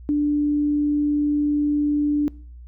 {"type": "tone", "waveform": "sine", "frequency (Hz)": 293.8, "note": "D4", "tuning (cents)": 1, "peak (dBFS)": -17, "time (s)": [0.09, 2.28], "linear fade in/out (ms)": 0, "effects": ["noise-tail reverb RT60 0.5 s tail -23 dB re dry", "added 60 Hz sine -38 dBFS peak until 2.67 s"]}